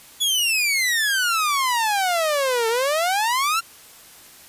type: exponential two-way sweep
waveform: sawtooth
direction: down then up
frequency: 3450 to 443.3 to 1394 Hz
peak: -15 dBFS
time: 0.2-3.61 s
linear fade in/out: 20 ms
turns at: 2.68 s
effects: white hiss -46 dBFS RMS until 4.48 s + resampled to 32000 Hz